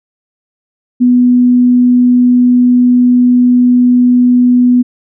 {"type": "tone", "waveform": "sine", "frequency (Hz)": 246.9, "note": "B3", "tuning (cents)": 0, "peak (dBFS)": -4, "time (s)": [1, 4.83], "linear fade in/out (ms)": 20, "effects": []}